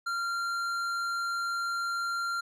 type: tone with tanh clipping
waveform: triangle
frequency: 1383 Hz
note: F6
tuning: 17 cents flat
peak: -31 dBFS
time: 0.06-2.41 s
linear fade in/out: 10 ms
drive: 16 dB
effects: none